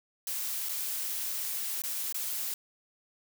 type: noise with dropouts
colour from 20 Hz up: blue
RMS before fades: -34 dBFS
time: 0.27-2.54 s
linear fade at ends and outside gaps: 2 ms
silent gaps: 0.688-0.692 / 1.82-1.837 / 2.125-2.144 s
effects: none

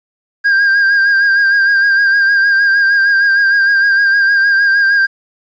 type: tone with vibrato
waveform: triangle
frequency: 1605 Hz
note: G6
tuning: 40 cents sharp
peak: -6 dBFS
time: 0.44-5.07 s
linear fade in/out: 20 ms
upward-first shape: sine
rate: 6.5 Hz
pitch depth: 39 cents each way
effects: resampled to 16000 Hz + 8-bit

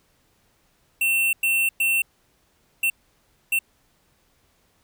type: tone bursts at uneven times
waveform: square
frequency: 2700 Hz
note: E7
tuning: 41 cents sharp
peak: -19 dBFS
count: 5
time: 1.01-1.33 / 1.43-1.69 / 1.8-2.02 / 2.83-2.9 / 3.52-3.59 s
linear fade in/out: 5 ms
effects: pink hiss -64 dBFS RMS until 4.83 s

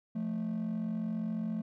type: tone pair together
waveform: triangle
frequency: 174.61 / 220.1 Hz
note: F3 / A3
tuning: 0 / +1 cents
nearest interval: major third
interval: 401 cents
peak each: -34 / -30 dBFS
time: 0.15-1.62 s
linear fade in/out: 10 ms
effects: tanh soft clip ceiling -27 dBFS

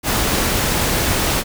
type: noise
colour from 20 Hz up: pink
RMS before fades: -18 dBFS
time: 0.03-1.44 s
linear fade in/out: 50 ms
effects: none

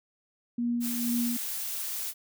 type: tone with tremolo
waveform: sine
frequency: 238.4 Hz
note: A#3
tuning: 39 cents sharp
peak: -25 dBFS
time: 0.58-1.37 s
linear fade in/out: 5 ms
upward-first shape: sine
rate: 2.1 Hz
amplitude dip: 50%
type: noise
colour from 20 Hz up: blue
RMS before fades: -34 dBFS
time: 0.8-2.14 s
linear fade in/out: 50 ms
effects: none

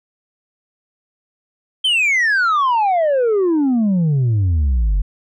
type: exponential sweep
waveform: sine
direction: down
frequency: 3185 to 43.69 Hz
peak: -10 dBFS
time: 1.84-5.02 s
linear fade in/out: 10 ms
effects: tanh soft clip ceiling -12 dBFS

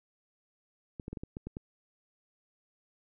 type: clicks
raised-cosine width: 3 ms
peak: -26 dBFS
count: 8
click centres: 0.998 / 1.081 / 1.13 / 1.172 / 1.235 / 1.369 / 1.47 / 1.569 s
effects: none

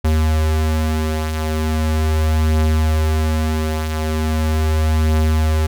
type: beating tone pair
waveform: square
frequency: 77.9 / 78.29 Hz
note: D#2 / D#2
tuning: +3 / +11 cents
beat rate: 0.39 Hz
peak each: -24 / -16 dBFS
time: 0.04-5.67 s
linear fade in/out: 10 ms
effects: none

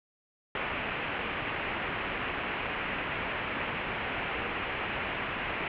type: low-pass noise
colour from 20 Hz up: white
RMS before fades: -34 dBFS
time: 0.55-5.68 s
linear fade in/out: 2 ms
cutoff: 2800 Hz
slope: 48 dB/octave
effects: none

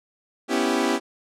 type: chord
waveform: sawtooth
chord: C# half-diminished seventh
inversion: third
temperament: equal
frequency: 246.9 / 277.2 / 329.6 / 392 Hz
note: B3 / C#4 / E4 / G4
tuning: 0 / 0 / 0 / 0 cents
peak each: -22 dBFS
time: 0.48-1 s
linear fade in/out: 50 ms
effects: low-pass 9000 Hz 12 dB/octave

